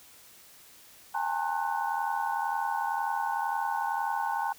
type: tone cluster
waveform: sine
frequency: 790 / 821 / 903 / 1071 / 1490 Hz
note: G5 / G#5 / A5 / C6 / F#6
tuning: +13 / -20 / +45 / +40 / +12 cents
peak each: -39 / -32 / -31 / -37 / -37 dBFS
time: 1.14-4.53 s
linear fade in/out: 10 ms
effects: white hiss -54 dBFS RMS until 4.58 s